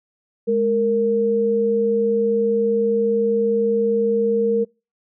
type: tone pair together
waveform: sine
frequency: 209.4 / 462.5 Hz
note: G#3 / A#4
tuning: +15 / -14 cents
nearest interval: octave + major second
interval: 1371 cents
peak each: -23 / -16 dBFS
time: 0.47-4.65 s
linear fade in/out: 20 ms
effects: noise-tail reverb RT60 0.3 s tail -26 dB re dry